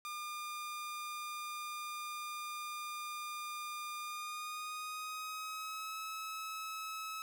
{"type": "tone with pitch glide", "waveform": "sawtooth", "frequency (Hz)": [1206, 1292.6], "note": ["D6", "E6"], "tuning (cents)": [46, -34], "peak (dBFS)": -37, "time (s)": [0.05, 7.22], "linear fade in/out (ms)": 0, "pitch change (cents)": 120, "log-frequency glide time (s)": [3.98, 5.98], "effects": []}